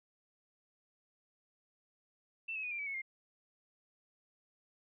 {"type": "tone with pitch steps", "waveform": "sine", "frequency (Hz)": [2671, 2570, 2472, 2378, 2288, 2201, 2118], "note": ["E7", "E7", "D#7", "D7", "D7", "C#7", "C7"], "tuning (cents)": [22, -45, -12, 21, -46, -13, 21], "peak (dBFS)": -37, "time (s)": [2.48, 3.019], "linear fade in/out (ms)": 10, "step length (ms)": 77, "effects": []}